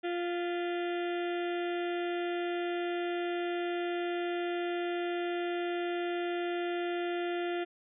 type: harmonic tone with a mistuned harmonic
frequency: 349.2 Hz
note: F4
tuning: in tune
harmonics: 1 / 2 / 4 / 5 / 6 / 7 / 8 / 9 / 10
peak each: -32 / -38 / -44 / -46 / -48 / -49 / -50 / -51 / -52 dBFS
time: 0.03-7.65 s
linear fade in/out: 20 ms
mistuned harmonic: 6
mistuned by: -56 cents
effects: none